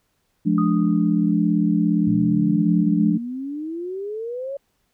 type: chord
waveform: sine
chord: D diminished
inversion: first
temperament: equal with one note detuned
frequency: 174.61 / 212.1 / 293.7 Hz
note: F3 / Ab3 / D4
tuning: 0 / +37 / 0 cents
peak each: -20 / -20 / -21 dBFS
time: 0.45-3.18 s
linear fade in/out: 20 ms
type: tone with exponential decay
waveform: sine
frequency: 1241 Hz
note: D#6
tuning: 5 cents flat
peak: -24 dBFS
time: 0.58-1.32 s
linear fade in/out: 2 ms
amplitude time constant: 160 ms
type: exponential sweep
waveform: sine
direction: up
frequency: 113.1 to 565 Hz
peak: -26 dBFS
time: 2.07-4.57 s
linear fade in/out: 5 ms
effects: pink hiss -69 dBFS RMS until 4.93 s